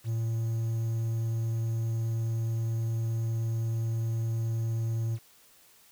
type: tone with quantisation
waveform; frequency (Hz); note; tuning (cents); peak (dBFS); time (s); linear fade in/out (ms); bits
triangle; 113.7; A#2; -43; -25; 0.04-5.19; 50; 9
effects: white hiss -59 dBFS RMS until 5.91 s